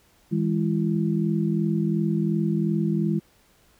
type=tone cluster; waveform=sine; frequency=161 / 203.8 / 336.8 Hz; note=E3 / G#3 / E4; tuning=-41 / -32 / +37 cents; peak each=-24 / -24 / -28 dBFS; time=0.31-3.2 s; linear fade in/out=20 ms; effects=pink hiss -60 dBFS RMS until 3.79 s